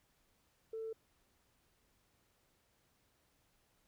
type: tone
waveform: sine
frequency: 445.5 Hz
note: A4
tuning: 22 cents sharp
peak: -39 dBFS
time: 0.73-0.93 s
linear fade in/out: 5 ms
effects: tanh soft clip ceiling -35 dBFS + pink hiss -75 dBFS RMS until 3.87 s